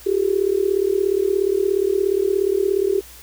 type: tone with amplitude modulation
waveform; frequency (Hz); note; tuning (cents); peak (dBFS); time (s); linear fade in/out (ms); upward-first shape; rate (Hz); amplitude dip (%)
sine; 390.8; G4; -5; -12; 0.06-3.01; 10; sine; 37; 90
effects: added 60 Hz sine -46 dBFS peak until 3.22 s + white hiss -43 dBFS RMS until 3.22 s